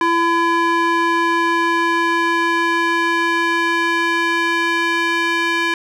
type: tone with band-pass filter sweep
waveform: square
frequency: 336.7 Hz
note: E4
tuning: 37 cents sharp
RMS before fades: -17 dBFS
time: 0.01-5.74 s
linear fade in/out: 2 ms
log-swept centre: 1200 to 2000 Hz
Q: 1.5
effects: none